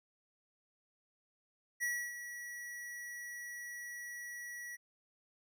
square tone with ADSR envelope, 1932 Hz, B6, 39 cents flat, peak -33 dBFS, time 1.8-4.77 s, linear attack 31 ms, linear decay 290 ms, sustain -11 dB, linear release 24 ms, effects none

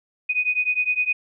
sine beating tone pair, 2484 / 2493.8 Hz, D#7 / D#7, -3 / +3 cents, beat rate 9.8 Hz, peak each -23 / -22 dBFS, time 0.29-1.13 s, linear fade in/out 10 ms, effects none

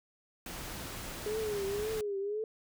pink noise, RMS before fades -42 dBFS, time 0.46-2.01 s, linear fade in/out 2 ms
sine tone with vibrato, 415.3 Hz, G#4, in tune, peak -32 dBFS, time 1.26-2.44 s, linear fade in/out 2 ms, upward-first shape triangle, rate 1.9 Hz, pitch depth 120 cents each way
effects none

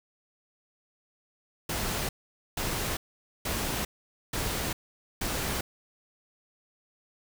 pink noise bursts, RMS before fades -31 dBFS, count 5, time 1.69-5.61 s, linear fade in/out 5 ms, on 400 ms, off 480 ms, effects none

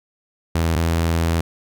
sawtooth tone pair in turn, 82.41 / 82.98 Hz, E2 / E2, 0 / +12 cents, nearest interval unison, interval 12 cents, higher second, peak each -13 dBFS, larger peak neither, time 0.55-0.76 / 0.76-1.41 s, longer second, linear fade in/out 5 ms, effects none

